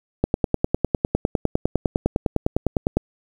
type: click train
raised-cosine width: 2 ms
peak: -4 dBFS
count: 28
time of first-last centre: 0.24-2.97 s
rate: 9.89 Hz
effects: 7-bit